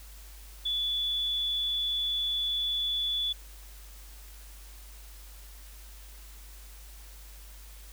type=tone; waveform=sine; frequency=3445 Hz; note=A7; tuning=37 cents flat; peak=-27 dBFS; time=0.65-3.33 s; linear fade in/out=10 ms; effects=added 50 Hz sine -46 dBFS peak until 7.92 s + white hiss -53 dBFS RMS until 7.92 s